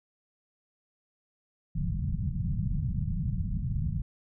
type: low-pass noise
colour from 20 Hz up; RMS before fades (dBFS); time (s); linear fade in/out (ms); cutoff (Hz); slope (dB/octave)
white; -30; 1.75-4.02; 5; 180; 48
effects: none